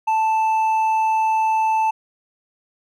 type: tone with hard clipping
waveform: sine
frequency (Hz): 880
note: A5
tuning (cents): 0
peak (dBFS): -17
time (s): 0.07-1.91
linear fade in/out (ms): 10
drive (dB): 4
effects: none